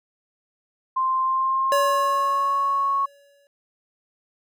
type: tone with pitch glide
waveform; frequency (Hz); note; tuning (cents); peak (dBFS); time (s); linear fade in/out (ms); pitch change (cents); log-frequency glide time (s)
sine; 1046.5 to 1103.6; C6 to C#6; 0 to -8; -19; 0.96-3.06; 10; +92; 1.22-2.54
type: tone with exponential decay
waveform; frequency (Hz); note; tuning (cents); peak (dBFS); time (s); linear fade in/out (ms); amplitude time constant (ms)
square; 566; C#5; +36; -19; 1.72-3.47; 1; 380
effects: none